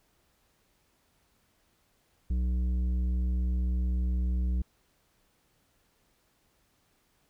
sine tone with tanh clipping, 61.74 Hz, B1, in tune, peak -27 dBFS, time 2.3-4.62 s, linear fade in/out 5 ms, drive 9 dB, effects pink hiss -70 dBFS RMS until 7.29 s

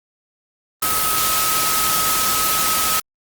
sine tone in noise, 1279 Hz, D#6, 47 cents sharp, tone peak -22 dBFS, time 0.82-3 s, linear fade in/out 5 ms, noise white, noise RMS -19 dBFS, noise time 0.82-3 s, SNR -6 dB, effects Opus 32 kbps

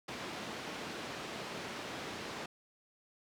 pink band-pass noise, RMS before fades -43 dBFS, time 0.08-2.46 s, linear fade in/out 5 ms, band 190 to 4600 Hz, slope 12 dB/octave, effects none

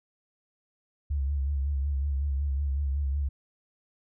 sine tone with vibrato, 69.9 Hz, C#2, 15 cents sharp, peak -25 dBFS, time 1.1-3.29 s, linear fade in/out 10 ms, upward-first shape sine, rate 5.4 Hz, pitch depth 69 cents each way, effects none

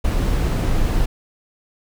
brown noise, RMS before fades -18 dBFS, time 0.04-1.06 s, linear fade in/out 10 ms, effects none

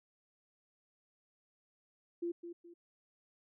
sine tone with echo, 343.6 Hz, F4, 28 cents flat, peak -34 dBFS, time 2.22-2.32 s, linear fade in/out 10 ms, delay 210 ms, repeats 2, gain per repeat -9 dB, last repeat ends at 2.74 s, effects none

